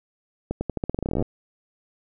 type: accelerating click train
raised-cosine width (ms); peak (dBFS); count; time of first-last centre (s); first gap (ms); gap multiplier
2; -12; 20; 0.51-1.225; 100; 0.87
effects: none